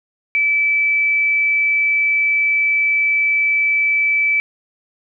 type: tone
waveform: sine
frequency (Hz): 2310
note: D7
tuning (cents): -29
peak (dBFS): -13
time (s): 0.35-4.4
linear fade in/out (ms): 0
effects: none